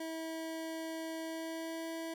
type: tone with pitch glide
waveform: 25% pulse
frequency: 323.6 to 327.4 Hz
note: E4 to E4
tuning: -32 to -12 cents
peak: -35 dBFS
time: 0-2.14 s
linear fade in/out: 5 ms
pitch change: +20 cents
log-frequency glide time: 1.21-1.88 s
effects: none